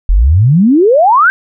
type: exponential sweep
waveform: sine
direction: up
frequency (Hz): 39.66 to 1596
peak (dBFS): -4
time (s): 0.09-1.3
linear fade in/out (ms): 0
effects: none